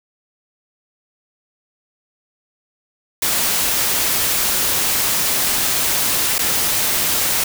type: noise with dropouts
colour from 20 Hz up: white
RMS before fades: -18 dBFS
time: 3.22-7.44 s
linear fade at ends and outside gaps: 5 ms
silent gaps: 6.383-6.39 s
effects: none